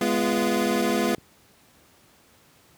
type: chord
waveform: 25% pulse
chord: F diminished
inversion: first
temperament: equal with one note detuned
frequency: 207.7 / 246.9 / 344 Hz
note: Ab3 / Cb4 / F4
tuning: 0 / 0 / -26 cents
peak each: -22 dBFS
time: 0.01-1.15 s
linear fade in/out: 2 ms
type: click train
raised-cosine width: 3 ms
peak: -30 dBFS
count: 23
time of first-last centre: 0.14-1.183 s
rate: 21.1 Hz
effects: pink hiss -57 dBFS RMS until 2.77 s + high-pass 80 Hz 12 dB/octave